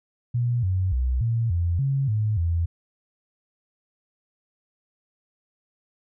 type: tone with pitch steps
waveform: sine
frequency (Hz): 120.6 / 93 / 63.2 / 115.2 / 86 / 136.8 / 107.3 / 84.3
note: B2 / F#2 / B1 / A#2 / F2 / C#3 / A2 / E2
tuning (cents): -41 / +9 / +41 / -20 / -26 / -23 / -43 / +39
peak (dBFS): -20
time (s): 0.34-2.66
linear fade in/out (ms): 10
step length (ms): 290
effects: none